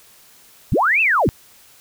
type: linear two-way sweep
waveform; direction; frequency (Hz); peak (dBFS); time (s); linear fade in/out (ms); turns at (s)
sine; up then down; 49.59 to 2727 to 49.59; -13; 0.72-1.29; 0; 1.01
effects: white hiss -49 dBFS RMS until 1.8 s

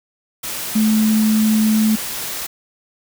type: tone in noise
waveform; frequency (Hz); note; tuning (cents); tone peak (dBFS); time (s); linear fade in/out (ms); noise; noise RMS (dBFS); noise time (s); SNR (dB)
sine; 217.3; A3; -21; -12; 0.75-1.96; 10; white; -26; 0.43-2.47; +11
effects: none

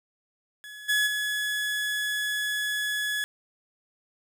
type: tone with level steps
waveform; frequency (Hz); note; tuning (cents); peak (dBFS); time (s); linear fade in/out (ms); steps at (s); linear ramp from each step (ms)
30% pulse; 1695; G#6; +35; -38 / -19 / -24; 0.64-3.24; 0; 0.88 / 1.06; 20
effects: none

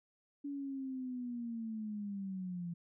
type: linear sweep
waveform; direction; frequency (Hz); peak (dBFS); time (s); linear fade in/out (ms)
sine; down; 286.4 to 169.2; -38; 0.44-2.74; 10
effects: none

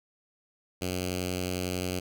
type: tone with notch filter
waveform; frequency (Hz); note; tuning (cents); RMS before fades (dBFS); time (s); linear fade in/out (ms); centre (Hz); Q
5% pulse; 91; F#2; -28; -32; 0.81-2; 10; 990; 0.61
effects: none

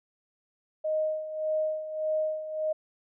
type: tone with tremolo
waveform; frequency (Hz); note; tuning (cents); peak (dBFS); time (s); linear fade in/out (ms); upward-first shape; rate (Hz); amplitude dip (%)
sine; 622.3; D#5; 0; -24; 0.84-2.73; 10; sine; 1.7; 70
effects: none

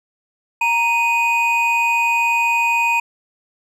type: tone pair together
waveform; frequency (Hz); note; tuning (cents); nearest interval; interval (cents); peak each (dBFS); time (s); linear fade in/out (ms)
triangle; 932.3 / 2489; A#5 / D#7; 0 / 0; octave + perfect fourth; 1700; -16 / -15; 0.61-3; 5
effects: none

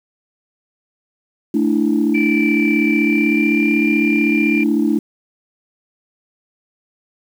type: chord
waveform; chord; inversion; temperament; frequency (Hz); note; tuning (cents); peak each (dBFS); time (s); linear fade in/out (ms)
sine; A suspended fourth; none; equal; 220 / 293.7 / 329.6; A3 / D4 / E4; 0 / 0 / 0; -17 / -16 / -18; 1.54-4.99; 5
type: tone with pitch glide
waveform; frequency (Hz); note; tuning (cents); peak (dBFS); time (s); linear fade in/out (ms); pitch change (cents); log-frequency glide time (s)
sine; 2333 to 2378; D7 to D7; -12 to +21; -18; 2.14-4.64; 10; +33; 2.91-3.77
effects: tanh soft clip ceiling -5 dBFS + 7-bit

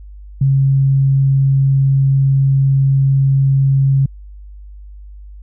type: tone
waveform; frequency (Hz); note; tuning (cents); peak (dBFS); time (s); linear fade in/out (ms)
sine; 136.3; C#3; -29; -9; 0.41-4.06; 5
effects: added 50 Hz sine -32 dBFS peak until 5.42 s

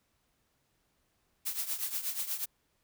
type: noise with tremolo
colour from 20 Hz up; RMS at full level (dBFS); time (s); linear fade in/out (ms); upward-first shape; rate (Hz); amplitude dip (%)
blue; -32; 1.45-2.46; 20; triangle; 8.3; 80
effects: pink hiss -75 dBFS RMS until 2.83 s

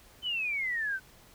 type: exponential sweep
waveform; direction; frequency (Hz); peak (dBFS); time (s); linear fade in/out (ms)
sine; down; 3086 to 1501; -29; 0.22-1; 50
effects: pink hiss -57 dBFS RMS until 1.34 s

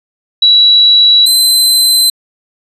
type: tone pair in turn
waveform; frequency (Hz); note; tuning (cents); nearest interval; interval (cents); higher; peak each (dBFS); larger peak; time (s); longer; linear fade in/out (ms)
sine / sawtooth; 3916 / 4063; B7 / B7; -15 / +48; minor second; 63; second; -3; neither; 0.42-1.26 / 1.26-2.1; neither; 5
effects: resampled to 32000 Hz

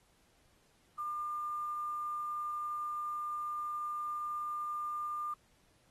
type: tone with quantisation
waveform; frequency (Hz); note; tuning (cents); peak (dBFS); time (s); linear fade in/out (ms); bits
sine; 1200; D6; +37; -35; 0.98-5.34; 5; 10
effects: pink hiss -70 dBFS RMS until 5.9 s + AAC 32 kbps

